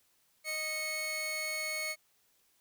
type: tone pair together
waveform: sawtooth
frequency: 622.7 / 2198 Hz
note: D#5 / C#7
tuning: +1 / -15 cents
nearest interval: octave + minor seventh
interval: 2184 cents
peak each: -38 / -31 dBFS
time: 0.44-1.96 s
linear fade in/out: 50 ms
effects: white hiss -71 dBFS RMS until 2.6 s